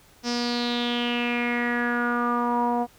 sawtooth tone with low-pass filter sweep, 240.4 Hz, B3, 46 cents flat, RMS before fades -25 dBFS, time 0.23-2.87 s, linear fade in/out 50 ms, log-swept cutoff 5500 to 800 Hz, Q 6.2, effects pink hiss -55 dBFS RMS until 2.98 s

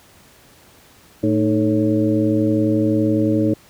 harmonic tone with a mistuned harmonic, 110.3 Hz, A2, 5 cents sharp, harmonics 1 / 2 / 3 / 4 / 5, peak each -22 / -21 / -17 / -25 / -24 dBFS, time 1.23-3.54 s, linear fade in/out 5 ms, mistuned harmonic 3, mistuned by -100 cents, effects pink hiss -49 dBFS RMS until 3.69 s + high-pass 60 Hz 12 dB/octave

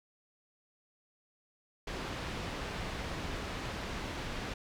pink low-pass noise, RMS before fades -39 dBFS, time 1.87-4.54 s, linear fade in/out 5 ms, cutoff 4100 Hz, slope 12 dB/octave, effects none

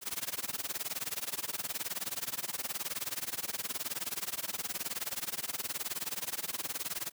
white noise with tremolo, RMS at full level -34 dBFS, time 0.01-7.12 s, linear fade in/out 50 ms, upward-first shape sine, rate 19 Hz, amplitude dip 95%, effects high-pass 100 Hz 12 dB/octave

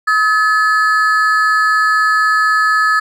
triangle ring-modulated tone, 1500 Hz, F#6, 23 cents sharp, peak -5 dBFS, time 0.07-3 s, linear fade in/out 10 ms, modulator 222 Hz, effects none

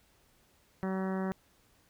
harmonic tone, 189.7 Hz, F#3, 43 cents sharp, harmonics 1 / 2 / 3 / 4 / 5 / 6 / 7 / 8 / 9 / 10, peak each -32 / -38 / -42 / -44 / -46 / -48 / -49 / -50 / -51 / -52 dBFS, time 0.83-1.32 s, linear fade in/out 0 ms, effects pink hiss -67 dBFS RMS until 1.89 s

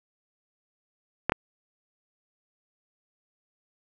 clicks, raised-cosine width 0.5 ms, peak -7 dBFS, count 2, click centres 1.296 / 1.321 s, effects none

